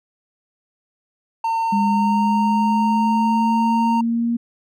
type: tone with pitch glide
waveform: triangle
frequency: 908 to 924.4 Hz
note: A#5 to A#5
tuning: -46 to -15 cents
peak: -16 dBFS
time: 1.44-4.01 s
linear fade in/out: 5 ms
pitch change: +31 cents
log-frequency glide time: 1.61-2.22 s
type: exponential sweep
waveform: sine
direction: up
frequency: 202.2 to 235.5 Hz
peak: -17 dBFS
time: 1.72-4.37 s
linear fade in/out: 10 ms
effects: none